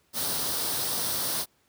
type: noise with comb filter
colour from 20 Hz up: white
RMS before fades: -29 dBFS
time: 0.13-1.46 s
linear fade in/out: 50 ms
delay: 0.21 ms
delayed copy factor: +0.55
effects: pink hiss -67 dBFS RMS until 1.68 s + high-pass 80 Hz 12 dB/octave